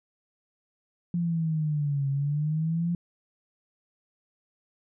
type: exponential two-way sweep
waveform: sine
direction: down then up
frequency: 174.61 to 137 to 174.61 Hz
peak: -24 dBFS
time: 1.14-2.95 s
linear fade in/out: 2 ms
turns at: 2.09 s
effects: none